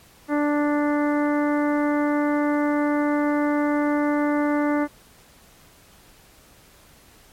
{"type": "harmonic tone", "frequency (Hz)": 293.7, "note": "D4", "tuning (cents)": 0, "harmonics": [1, 2, 3, 4, 5, 6, 7], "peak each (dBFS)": [-20, -26, -30, -32, -34, -36, -37], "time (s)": [0.28, 4.88], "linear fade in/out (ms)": 50, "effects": ["pink hiss -52 dBFS RMS until 7.32 s", "MP3 64 kbps"]}